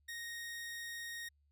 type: tone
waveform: sawtooth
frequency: 1864.7 Hz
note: A#6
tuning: in tune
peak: -39 dBFS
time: 0.08-1.29 s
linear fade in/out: 10 ms
effects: added 72 Hz sine -70 dBFS peak until 1.51 s